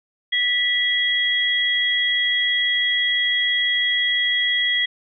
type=tone pair together; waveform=sine; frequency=1961 / 3302 Hz; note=B6 / G#7; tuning=-13 / -11 cents; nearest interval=major sixth; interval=902 cents; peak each=-20 dBFS; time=0.32-4.86 s; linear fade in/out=10 ms; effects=none

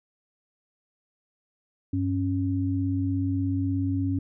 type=tone pair together; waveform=sine; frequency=97.23 / 275 Hz; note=G2 / C#4; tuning=-14 / -14 cents; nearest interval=octave + tritone; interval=1800 cents; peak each=-26 dBFS; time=1.93-4.19 s; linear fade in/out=5 ms; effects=none

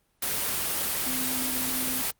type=tone in noise; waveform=sine; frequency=256.5 Hz; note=C4; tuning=34 cents flat; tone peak=-34 dBFS; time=1.06-2.02 s; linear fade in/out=5 ms; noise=white; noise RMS=-28 dBFS; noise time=0.22-2.11 s; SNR=-9 dB; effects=pink hiss -70 dBFS RMS until 2.19 s + Opus 32 kbps

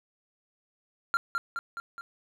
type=tone with echo; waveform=triangle; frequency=1383 Hz; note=F6; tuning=17 cents flat; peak=-20 dBFS; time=1.14-1.17 s; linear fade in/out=0 ms; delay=210 ms; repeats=4; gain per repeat=-4 dB; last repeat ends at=2.01 s; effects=none

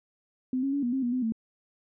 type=tone with pitch steps; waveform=sine; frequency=256.5 / 273.5 / 283.1 / 241.4 / 266.3 / 241.2 / 254.6 / 224.6 Hz; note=C4 / C#4 / C#4 / B3 / C4 / B3 / C4 / A3; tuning=-34 / -23 / +37 / -39 / +31 / -41 / -47 / +36 cents; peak=-25 dBFS; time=0.53-1.322 s; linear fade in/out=2 ms; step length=99 ms; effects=none

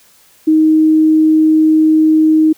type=tone; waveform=sine; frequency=313.4 Hz; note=D#4; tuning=13 cents sharp; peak=-6 dBFS; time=0.47-2.53 s; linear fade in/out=10 ms; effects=white hiss -48 dBFS RMS until 2.57 s

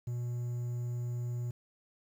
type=tone with quantisation; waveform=triangle; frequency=121.1 Hz; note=B2; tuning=34 cents flat; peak=-31 dBFS; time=0.07-1.51 s; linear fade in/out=5 ms; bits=10; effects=none

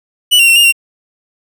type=tone with pitch steps; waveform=45% pulse; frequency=2956 / 2760 / 2715 / 2826 / 2752 Hz; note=F#7 / F7 / F7 / F7 / F7; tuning=-2 / -21 / -50 / +20 / -26 cents; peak=-5 dBFS; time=0.31-0.725 s; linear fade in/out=20 ms; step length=83 ms; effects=none

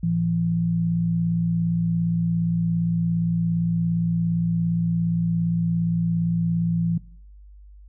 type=tone pair together; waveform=sine; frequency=111.14 / 168.5 Hz; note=A2 / E3; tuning=+18 / +38 cents; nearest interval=perfect fifth; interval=720 cents; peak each=-28 / -20 dBFS; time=0.03-6.98 s; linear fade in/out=5 ms; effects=noise-tail reverb RT60 0.6 s tail -22 dB re dry + added 50 Hz sine -43 dBFS peak until 7.88 s

